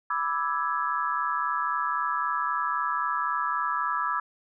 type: chord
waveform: sine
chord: E dominant seventh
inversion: second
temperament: equal with one note detuned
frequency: 987.8 / 1174.7 / 1318.5 / 1667 Hz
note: B5 / D6 / E6 / G#6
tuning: 0 / 0 / 0 / +6 cents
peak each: -31 / -30 / -29 / -33 dBFS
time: 0.1-4.2 s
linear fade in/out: 5 ms
effects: none